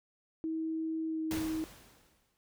sine tone with pitch glide, 320.9 to 317.2 Hz, E4 to D#4, -46 to +33 cents, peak -32 dBFS, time 0.44-1.64 s, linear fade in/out 0 ms, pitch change -21 cents, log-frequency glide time 1.06-1.22 s
pink noise with exponential decay, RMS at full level -38 dBFS, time 1.31-2.37 s, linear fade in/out 0 ms, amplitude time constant 230 ms
effects none

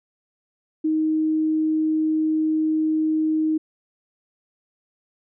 sine tone, 313.2 Hz, D#4, 11 cents sharp, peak -18 dBFS, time 0.84-3.58 s, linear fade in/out 10 ms, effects none

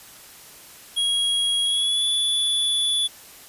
square tone with pitch glide, 3300 to 3446 Hz, G#7 to A7, -12 to -37 cents, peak -20 dBFS, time 0.96-3.08 s, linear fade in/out 20 ms, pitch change +75 cents, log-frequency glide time 1.64-2.04 s, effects white hiss -45 dBFS RMS until 3.48 s + resampled to 32000 Hz

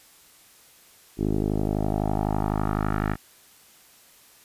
10% pulse tone with low-pass filter sweep, 51.91 Hz, G#1, in tune, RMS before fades -25 dBFS, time 1.17-3.17 s, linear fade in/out 50 ms, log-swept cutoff 370 to 1700 Hz, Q 2.4, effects white hiss -54 dBFS RMS until 4.44 s + resampled to 32000 Hz

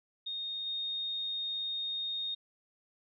sine tone with level steps, 3699 Hz, A#7, 14 cents flat, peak -35 / -33 dBFS, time 0.26-2.35 s, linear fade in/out 10 ms, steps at 0.66 s, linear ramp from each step 10 ms, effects none

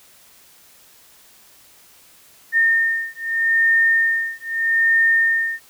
sine beating tone pair, 1822 / 1822.8 Hz, A#6 / A#6, -40 / -39 cents, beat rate 0.8 Hz, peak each -18 dBFS, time 2.52-5.6 s, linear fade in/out 50 ms, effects white hiss -50 dBFS RMS until 5.69 s

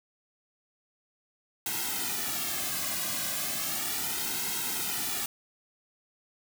white noise with flanger, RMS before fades -32 dBFS, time 1.66-5.26 s, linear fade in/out 2 ms, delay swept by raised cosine 1.7 to 2.23 ms, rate 0.35 Hz, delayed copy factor -0.85, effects none

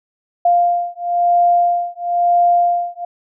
sine beating tone pair, 698.5 / 699.5 Hz, F5 / F5, 0 / +3 cents, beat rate 1 Hz, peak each -15 dBFS, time 0.45-3.05 s, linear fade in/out 5 ms, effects none

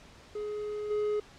triangle tone with level steps, 420 Hz, G#4, 19 cents sharp, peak -31 / -25 dBFS, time 0.35-1.2 s, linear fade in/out 5 ms, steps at 0.9 s, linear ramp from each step 10 ms, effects pink hiss -54 dBFS RMS until 1.38 s + low-pass 6000 Hz 12 dB/octave

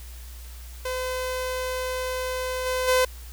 sawtooth tone with level steps, 510 Hz, C5, 44 cents flat, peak -23 / -20 / -14 dBFS, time 0.85-3.05 s, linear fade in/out 5 ms, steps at 2.65 / 2.87 s, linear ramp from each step 20 ms, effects added 60 Hz sine -38 dBFS peak until 3.32 s + white hiss -48 dBFS RMS until 3.32 s

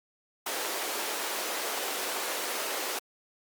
pink high-pass noise, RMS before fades -33 dBFS, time 0.46-2.99 s, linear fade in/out 5 ms, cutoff 370 Hz, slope 24 dB/octave, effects Opus 48 kbps

